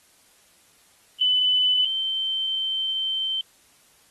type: tone pair in turn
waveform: sine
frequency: 3005 / 3106 Hz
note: F#7 / G7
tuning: +26 / -17 cents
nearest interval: minor second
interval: 57 cents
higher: second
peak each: -17 / -23 dBFS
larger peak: first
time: 1.21-1.85 / 1.85-3.41 s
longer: second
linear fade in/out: 2 ms
effects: white hiss -58 dBFS RMS until 4.1 s + AAC 32 kbps